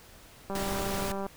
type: click train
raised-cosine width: 1 ms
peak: -22 dBFS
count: 151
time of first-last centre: 0.5-1.265 s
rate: 196 Hz
type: noise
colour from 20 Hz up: pink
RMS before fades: -35 dBFS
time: 0.55-1.12 s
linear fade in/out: 2 ms
effects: pink hiss -53 dBFS RMS until 1.36 s